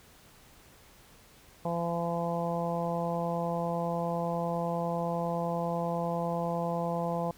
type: harmonic tone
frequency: 170 Hz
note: F3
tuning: 46 cents flat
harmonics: 1 / 2 / 3 / 4 / 5 / 6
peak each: -33 / -42 / -34 / -35 / -37 / -40 dBFS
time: 1.65-7.31 s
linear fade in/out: 2 ms
effects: pink hiss -57 dBFS RMS until 7.37 s